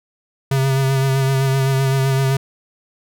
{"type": "tone with vibrato", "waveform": "square", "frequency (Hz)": 134.6, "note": "C3", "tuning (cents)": 49, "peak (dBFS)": -15, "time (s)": [0.51, 2.37], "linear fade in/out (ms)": 5, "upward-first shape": "sine", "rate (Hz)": 7.8, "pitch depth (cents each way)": 25, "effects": []}